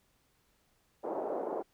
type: band-pass noise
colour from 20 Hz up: pink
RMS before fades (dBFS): -36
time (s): 1.03-1.63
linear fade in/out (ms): 20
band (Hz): 360 to 770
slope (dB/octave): 24
effects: pink hiss -72 dBFS RMS until 1.73 s